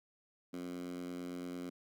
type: tone with high-pass filter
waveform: 10% pulse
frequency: 88.9 Hz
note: F2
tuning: 31 cents sharp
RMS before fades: -43 dBFS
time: 0.53-1.7 s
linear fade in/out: 10 ms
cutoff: 230 Hz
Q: 5
effects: none